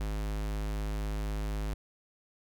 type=tone; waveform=square; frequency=52 Hz; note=G#1; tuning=3 cents sharp; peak=-32 dBFS; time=0-1.74 s; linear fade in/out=5 ms; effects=none